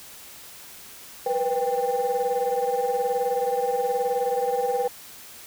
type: tone cluster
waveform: sine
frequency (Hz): 482.1 / 501 / 793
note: B4 / B4 / G5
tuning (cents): -42 / +25 / +20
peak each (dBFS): -25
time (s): 1.26-4.88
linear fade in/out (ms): 5
effects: tanh soft clip ceiling -16 dBFS + white hiss -44 dBFS RMS until 5.46 s